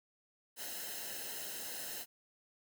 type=noise with comb filter; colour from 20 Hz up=white; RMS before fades=-43 dBFS; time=0.56-2.06 s; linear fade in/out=50 ms; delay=0.86 ms; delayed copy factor=-0.75; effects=none